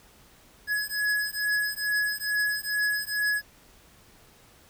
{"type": "beating tone pair", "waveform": "square", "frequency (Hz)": [1684, 1686.3], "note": ["G#6", "G#6"], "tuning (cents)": [24, 26], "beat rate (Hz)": 2.3, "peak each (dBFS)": -29, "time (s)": [0.67, 3.42], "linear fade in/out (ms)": 50, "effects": ["pink hiss -56 dBFS RMS until 4.69 s"]}